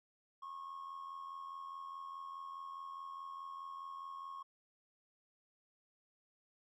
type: tone with amplitude modulation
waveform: triangle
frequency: 1090 Hz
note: C#6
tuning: 29 cents flat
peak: -39 dBFS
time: 0.42-4.43 s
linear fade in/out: 10 ms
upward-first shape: sine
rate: 84.8 Hz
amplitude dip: 65%
effects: tanh soft clip ceiling -39 dBFS